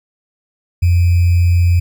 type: tone with sample-and-hold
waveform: sine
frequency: 87.31 Hz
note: F2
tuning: in tune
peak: -8 dBFS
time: 0.82-1.8 s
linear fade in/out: 10 ms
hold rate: 2450 Hz
effects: none